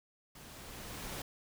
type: noise with level ramp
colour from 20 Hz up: pink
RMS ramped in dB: -53 to -41 dBFS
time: 0.35-1.22 s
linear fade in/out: 5 ms
effects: none